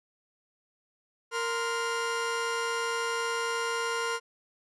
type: tone cluster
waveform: 35% pulse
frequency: 463.5 / 1038 / 1407 Hz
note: A#4 / C6 / F6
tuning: -10 / -14 / +12 cents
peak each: -31 / -32 / -31 dBFS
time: 1.31-4.2 s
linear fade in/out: 50 ms
effects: resampled to 22050 Hz